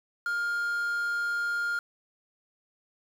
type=tone with quantisation; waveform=triangle; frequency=1408 Hz; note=F6; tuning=14 cents sharp; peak=-25 dBFS; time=0.26-1.79 s; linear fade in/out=2 ms; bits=8; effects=none